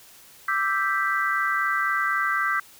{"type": "chord", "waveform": "sine", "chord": "E minor seventh", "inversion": "third", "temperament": "equal", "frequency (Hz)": [1174.7, 1318.5, 1568, 1975.5], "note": ["D6", "E6", "G6", "B6"], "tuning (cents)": [0, 0, 0, 0], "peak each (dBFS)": [-27, -28, -25, -28], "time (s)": [0.48, 2.6], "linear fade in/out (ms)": 5, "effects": ["white hiss -50 dBFS RMS until 2.79 s"]}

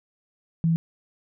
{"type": "tone", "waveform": "sine", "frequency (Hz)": 164.81, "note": "E3", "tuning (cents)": 0, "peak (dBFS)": -18, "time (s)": [0.64, 0.76], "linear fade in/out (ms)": 0, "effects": []}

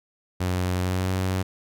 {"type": "tone with pitch glide", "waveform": "sawtooth", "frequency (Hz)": [90.9, 93.56], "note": ["F#2", "F#2"], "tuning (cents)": [-30, 20], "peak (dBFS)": -19, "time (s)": [0.4, 1.43], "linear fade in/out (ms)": 10, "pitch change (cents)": 50, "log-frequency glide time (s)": [0.79, 1.1], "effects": []}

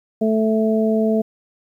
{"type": "harmonic tone", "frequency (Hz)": 219.5, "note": "A3", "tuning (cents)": -4, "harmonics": [1, 2, 3], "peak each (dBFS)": [-17, -20, -22], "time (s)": [0.21, 1.22], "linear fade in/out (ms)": 10, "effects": ["9-bit"]}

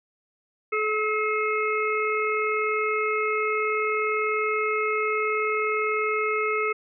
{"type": "harmonic tone", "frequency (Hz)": 429.7, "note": "A4", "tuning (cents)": -41, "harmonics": [1, 3, 5, 6], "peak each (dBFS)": [-26, -27, -28, -34], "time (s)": [0.72, 6.73], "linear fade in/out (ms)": 10, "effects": []}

